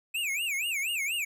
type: tone with vibrato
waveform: square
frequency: 2480 Hz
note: D#7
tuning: 6 cents flat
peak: -29 dBFS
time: 0.14-1.25 s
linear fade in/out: 10 ms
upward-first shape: sine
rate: 4.2 Hz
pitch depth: 250 cents each way
effects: none